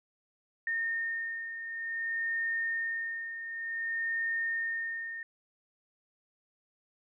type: beating tone pair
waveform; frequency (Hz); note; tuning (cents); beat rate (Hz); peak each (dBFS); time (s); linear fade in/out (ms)
sine; 1829 / 1829.55; A#6 / A#6; -33 / -33; 0.55; -39 / -32; 0.67-5.23; 2
effects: none